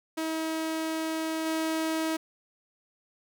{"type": "tone with level steps", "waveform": "sawtooth", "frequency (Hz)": 320, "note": "D#4", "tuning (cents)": 49, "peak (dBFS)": [-25, -23], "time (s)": [0.17, 2.17], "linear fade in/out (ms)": 10, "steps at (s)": 1.45, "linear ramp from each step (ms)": 20, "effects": []}